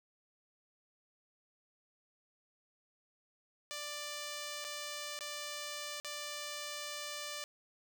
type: tone with dropouts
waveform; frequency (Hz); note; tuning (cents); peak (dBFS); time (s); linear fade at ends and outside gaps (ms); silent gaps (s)
5% pulse; 590; D5; +8; -29; 3.71-7.44; 0; 4.643-4.648 / 5.19-5.208 / 6-6.047
effects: none